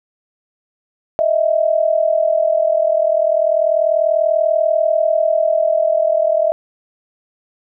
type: tone pair together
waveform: sine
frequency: 623 / 663.3 Hz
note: D#5 / E5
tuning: +2 / +11 cents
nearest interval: minor second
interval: 109 cents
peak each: -15 dBFS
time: 1.19-6.52 s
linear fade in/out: 0 ms
effects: none